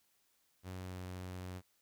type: tone with pitch glide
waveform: sawtooth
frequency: 92.5 to 91.49 Hz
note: F#2 to F#2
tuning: 0 to -19 cents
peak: -39 dBFS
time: 0.63-1.62 s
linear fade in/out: 50 ms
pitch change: -19 cents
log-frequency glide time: 0.79-0.98 s
effects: white hiss -75 dBFS RMS until 1.81 s